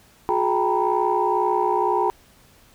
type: tone cluster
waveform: sine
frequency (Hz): 361.8 / 422.3 / 788 / 914 / 976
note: F#4 / G#4 / G5 / A#5 / B5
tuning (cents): -39 / +29 / +9 / -34 / -21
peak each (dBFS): -24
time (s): 0.29-2.1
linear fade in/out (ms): 0
effects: tanh soft clip ceiling -8 dBFS + pink hiss -54 dBFS RMS until 2.74 s